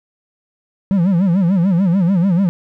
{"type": "tone with vibrato", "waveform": "triangle", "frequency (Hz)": 183, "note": "F#3", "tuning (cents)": -19, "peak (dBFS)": -9, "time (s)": [0.91, 2.49], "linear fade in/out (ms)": 0, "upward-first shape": "sine", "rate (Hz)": 6.8, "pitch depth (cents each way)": 170, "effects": []}